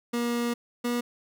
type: tone pair in turn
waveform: 30% pulse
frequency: 238 / 241 Hz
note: A#3 / B3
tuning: +36 / -42 cents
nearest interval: unison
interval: 22 cents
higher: second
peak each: -23 dBFS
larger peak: neither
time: 0.13-0.54 / 0.84-1.01 s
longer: first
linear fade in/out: 10 ms
effects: none